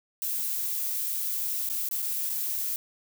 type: noise with dropouts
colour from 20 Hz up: violet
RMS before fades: -30 dBFS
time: 0.22-2.76 s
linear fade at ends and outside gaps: 0 ms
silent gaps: 1.689-1.699 / 1.888-1.912 / 2.019-2.025 / 2.294-2.299 s
effects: none